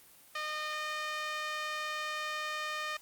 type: tone with band-pass filter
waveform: 5% pulse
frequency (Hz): 611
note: D#5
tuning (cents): -32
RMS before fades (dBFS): -37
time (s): 0.35-2.97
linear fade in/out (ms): 5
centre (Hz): 1400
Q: 1.2
effects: white hiss -58 dBFS RMS until 3.01 s + Opus 32 kbps